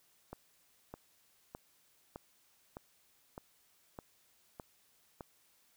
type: click train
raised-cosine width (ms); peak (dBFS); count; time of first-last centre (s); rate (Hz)
1; -30; 9; 0.33-5.208; 1.64
effects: white hiss -70 dBFS RMS until 5.76 s